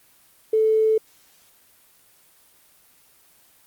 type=tone with tanh clipping; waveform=triangle; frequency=438.2 Hz; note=A4; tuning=7 cents flat; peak=-15 dBFS; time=0.53-0.98 s; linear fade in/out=5 ms; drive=3 dB; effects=white hiss -56 dBFS RMS until 3.66 s + Opus 24 kbps